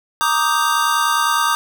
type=chord; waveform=square; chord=Eb major seventh; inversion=second; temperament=equal; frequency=932.3 / 1174.7 / 1244.5 / 1568 Hz; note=Bb5 / D6 / Eb6 / G6; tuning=0 / 0 / 0 / 0 cents; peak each=-22 / -21 / -20 / -23 dBFS; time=0.21-1.55 s; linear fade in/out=0 ms; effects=none